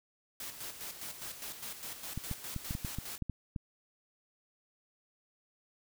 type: noise with tremolo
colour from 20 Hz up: white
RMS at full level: -42 dBFS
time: 0.4-3.18 s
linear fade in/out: 2 ms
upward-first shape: square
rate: 4.9 Hz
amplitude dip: 55%
type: clicks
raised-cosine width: 5 ms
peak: -24 dBFS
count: 10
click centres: 2.176 / 2.313 / 2.563 / 2.709 / 2.751 / 2.848 / 2.986 / 3.223 / 3.297 / 3.562 s
effects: none

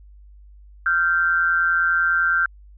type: tone pair together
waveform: sine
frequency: 1387.1 / 1557 Hz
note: F6 / G6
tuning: -12 / -12 cents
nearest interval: major second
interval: 200 cents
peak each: -19 dBFS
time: 0.86-2.46 s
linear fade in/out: 2 ms
effects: added 50 Hz sine -43 dBFS peak until 2.77 s

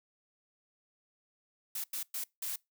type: noise bursts at uneven times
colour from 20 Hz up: blue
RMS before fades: -37 dBFS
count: 4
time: 1.75-1.84 / 1.93-2.03 / 2.14-2.24 / 2.42-2.56 s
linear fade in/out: 5 ms
effects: noise-tail reverb RT60 0.2 s tail -24 dB re dry

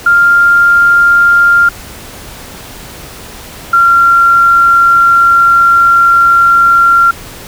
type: tone pair in turn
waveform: sine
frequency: 1396.9 / 1377.7 Hz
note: F6 / F6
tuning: 0 / -24 cents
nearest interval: unison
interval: 24 cents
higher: first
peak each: -3 dBFS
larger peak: neither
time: 0.06-1.69 / 3.73-7.11 s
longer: second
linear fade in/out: 5 ms
effects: pink hiss -29 dBFS RMS until 7.47 s

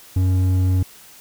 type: tone with hard clipping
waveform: sine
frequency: 92.5 Hz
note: F#2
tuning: in tune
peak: -16 dBFS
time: 0.16-0.83 s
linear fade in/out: 5 ms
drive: 6 dB
effects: white hiss -45 dBFS RMS until 1.2 s

